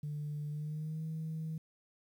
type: tone with pitch glide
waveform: sine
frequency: 148.4 to 159.05 Hz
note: D3 to D#3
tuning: +18 to +38 cents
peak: -35 dBFS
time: 0.03-1.58 s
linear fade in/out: 5 ms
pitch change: +120 cents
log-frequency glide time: 0.5-1.03 s
effects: tanh soft clip ceiling -33 dBFS + 11-bit